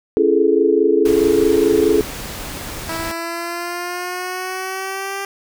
sine chord, A major seventh, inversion first, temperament equal with one note detuned, 277.2 / 338.1 / 415.3 / 440 Hz, C#4 / E4 / G#4 / A4, 0 / +44 / 0 / 0 cents, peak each -21 / -17 / -15 / -17 dBFS, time 0.17-2.01 s, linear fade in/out 0 ms
pink noise, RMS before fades -29 dBFS, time 1.05-3.12 s, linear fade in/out 5 ms
10% pulse exponential sweep, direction up, 325.9 to 396 Hz, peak -15 dBFS, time 2.89-5.25 s, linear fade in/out 2 ms
effects none

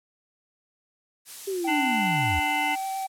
blue noise, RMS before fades -37 dBFS, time 1.25-3.08 s, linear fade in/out 50 ms
sine linear sweep, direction down, 399.3 to 68.1 Hz, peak -26 dBFS, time 1.47-2.4 s, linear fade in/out 10 ms
triangle tone with vibrato, 772 Hz, G5, 27 cents flat, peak -26 dBFS, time 1.64-3.07 s, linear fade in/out 10 ms, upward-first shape sine, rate 9.2 Hz, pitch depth 10 cents each way
harmonic tone, 295.9 Hz, D4, 13 cents sharp, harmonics 1 / 3 / 5 / 7 / 9 / 10, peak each -34 / -29 / -38 / -27 / -34 / -35 dBFS, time 1.67-2.76 s, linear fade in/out 20 ms
effects low-pass 11000 Hz 12 dB/octave

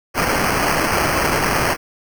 blue noise with sample-and-hold, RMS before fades -18 dBFS, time 0.14-1.77 s, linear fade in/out 50 ms, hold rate 3675 Hz, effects none

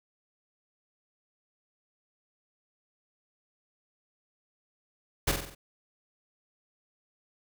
pink noise with echo, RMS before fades -25 dBFS, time 5.27-5.32 s, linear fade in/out 10 ms, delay 46 ms, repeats 5, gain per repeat -5 dB, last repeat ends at 5.55 s, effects none

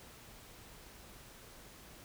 silence, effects pink hiss -55 dBFS RMS until 2.04 s

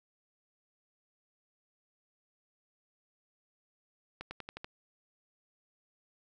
accelerating click train, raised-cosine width 0.3 ms, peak -25 dBFS, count 6, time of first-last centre 4.21-4.645 s, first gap 100 ms, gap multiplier 0.93, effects none

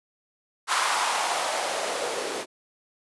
blue noise with band-pass filter sweep, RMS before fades -27 dBFS, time 0.67-2.46 s, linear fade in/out 50 ms, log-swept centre 1100 to 400 Hz, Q 2.8, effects resampled to 24000 Hz

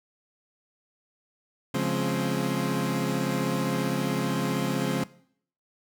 30% pulse chord, Db major seventh, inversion none, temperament equal with one note detuned, 138.59 / 174.61 / 209.3 / 261.6 Hz, Db3 / F3 / Ab3 / C4, 0 / 0 / +14 / 0 cents, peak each -28 dBFS, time 1.74-5.04 s, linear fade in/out 5 ms, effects noise-tail reverb RT60 0.6 s tail -19 dB re dry

